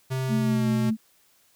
square tone with pitch glide, 130.81 to 123.61 Hz, C3 to B2, 0 to +2 cents, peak -26 dBFS, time 0.1-0.91 s, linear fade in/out 20 ms, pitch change -98 cents, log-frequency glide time 0.37-0.7 s
sine tone with tremolo, 220 Hz, A3, in tune, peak -21 dBFS, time 0.28-0.97 s, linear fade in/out 50 ms, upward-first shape sine, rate 5.2 Hz, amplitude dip 25%
effects white hiss -62 dBFS RMS until 1.55 s

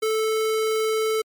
square tone, 438.5 Hz, A4, 6 cents flat, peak -21 dBFS, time 0.02-1.22 s, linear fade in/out 10 ms, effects MP3 96 kbps

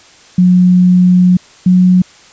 sine tone pair in turn, 180.8 / 182.37 Hz, F#3 / F#3, -40 / -25 cents, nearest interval unison, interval 15 cents, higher second, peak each -4 dBFS, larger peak neither, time 0.38-1.37 / 1.66-2.02 s, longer first, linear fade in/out 5 ms, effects white hiss -41 dBFS RMS until 2.32 s + resampled to 16000 Hz

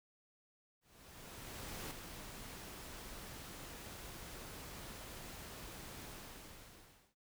pink noise with ADSR envelope, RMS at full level -45 dBFS, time 0.81-7.15 s, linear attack 1100 ms, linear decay 6 ms, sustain -5 dB, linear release 1100 ms, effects none

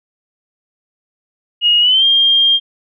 sine tone with pitch glide, 2875 to 3208 Hz, F7 to G7, +50 to +39 cents, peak -8 dBFS, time 1.61-2.6 s, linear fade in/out 50 ms, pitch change +189 cents, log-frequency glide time 1.8-2.05 s, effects none

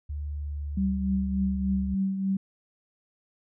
sine tone with pitch glide, 73.42 to 71.33 Hz, D2 to D2, 0 to -50 cents, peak -30 dBFS, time 0.09-1.95 s, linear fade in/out 10 ms, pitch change -50 cents, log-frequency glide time 0.25-1.57 s
sine tone with tremolo, 193 Hz, G3, 27 cents flat, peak -22 dBFS, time 0.77-2.37 s, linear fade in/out 5 ms, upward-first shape triangle, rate 3.4 Hz, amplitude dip 55%
effects none

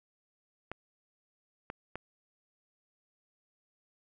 clicks, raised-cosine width 0.5 ms, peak -23 dBFS, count 3, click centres 0.716 / 1.701 / 1.956 s, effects none

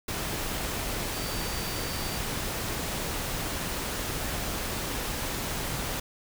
sine tone in noise, 4626 Hz, D8, 27 cents flat, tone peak -41 dBFS, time 1.14-2.18 s, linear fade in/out 5 ms, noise pink, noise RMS -32 dBFS, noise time 0.08-6 s, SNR -12 dB, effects none

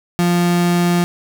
35% pulse tone, 174.61 Hz, F3, in tune, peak -11 dBFS, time 0.19-1.04 s, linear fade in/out 0 ms, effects none

